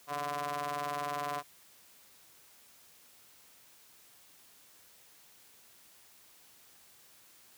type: ring-modulated tone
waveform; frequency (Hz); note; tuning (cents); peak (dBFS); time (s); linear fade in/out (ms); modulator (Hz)
sawtooth; 146.83; D3; 0; -27; 0.07-1.43; 50; 871
effects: white hiss -60 dBFS RMS until 7.57 s + high-pass 60 Hz 12 dB/octave